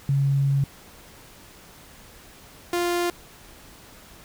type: tone pair in turn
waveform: sine / sawtooth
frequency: 138.59 / 349.2 Hz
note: C#3 / F4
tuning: 0 / 0 cents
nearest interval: octave + major third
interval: 1600 cents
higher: second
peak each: -18 dBFS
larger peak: neither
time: 0.09-0.64 / 2.73-3.1 s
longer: first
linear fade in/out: 2 ms
effects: pink hiss -48 dBFS RMS until 4.24 s